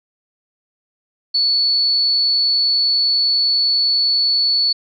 sine tone, 4435 Hz, C#8, in tune, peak -13 dBFS, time 1.34-4.73 s, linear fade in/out 10 ms, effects none

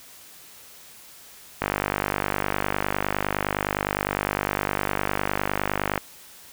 click train, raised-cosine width 0.5 ms, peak -7 dBFS, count 218, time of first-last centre 1.62-5.977 s, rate 49.8 Hz, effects white hiss -47 dBFS RMS until 6.52 s

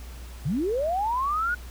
sine linear sweep, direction up, 116.2 to 1480 Hz, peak -23 dBFS, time 0.45-1.55 s, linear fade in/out 10 ms, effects added 60 Hz sine -38 dBFS peak until 1.7 s + pink hiss -48 dBFS RMS until 1.7 s

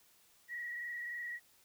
sine tone with frequency modulation, 1917 Hz, A#6, 48 cents sharp, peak -39 dBFS, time 0.48-1.4 s, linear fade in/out 50 ms, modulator 23.4 Hz, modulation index 1.7, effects white hiss -67 dBFS RMS until 1.64 s

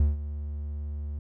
triangle tone with ADSR envelope, 73.5 Hz, D2, 2 cents sharp, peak -15 dBFS, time 0-1.19 s, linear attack 4 ms, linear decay 160 ms, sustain -14 dB, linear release 4 ms, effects none

